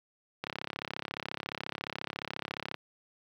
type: click train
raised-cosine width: 0.3 ms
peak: -18 dBFS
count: 80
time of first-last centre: 0.44-2.743 s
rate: 34.3 Hz
effects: high-pass 100 Hz 12 dB/octave + 10-bit